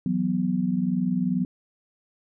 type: chord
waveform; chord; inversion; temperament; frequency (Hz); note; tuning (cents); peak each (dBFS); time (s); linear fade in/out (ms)
sine; E suspended second; none; just; 164.81 / 185.42 / 247.2; E3 / F#3 / B3; 0 / +4 / +2; -30 / -24 / -26; 0.06-1.45; 2
effects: none